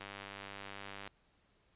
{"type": "click train", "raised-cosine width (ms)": 0.3, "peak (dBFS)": -29, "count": 107, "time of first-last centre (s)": [0.01, 1.075], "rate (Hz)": 99.5, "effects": ["pink hiss -72 dBFS RMS until 1.75 s", "resampled to 8000 Hz"]}